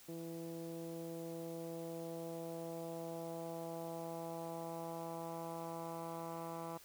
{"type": "tone with low-pass filter sweep", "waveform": "10% pulse", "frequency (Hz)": 166, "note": "E3", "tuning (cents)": 12, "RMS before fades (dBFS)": -45, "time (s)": [0.08, 6.78], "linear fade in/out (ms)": 10, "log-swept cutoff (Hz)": [390, 1200], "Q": 1.7, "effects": ["white hiss -60 dBFS RMS until 6.84 s"]}